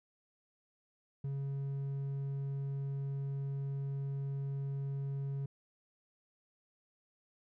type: tone with hard clipping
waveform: sine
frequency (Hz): 138.3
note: C#3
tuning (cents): -4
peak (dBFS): -36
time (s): 1.24-5.46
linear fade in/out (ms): 5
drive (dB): 3
effects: none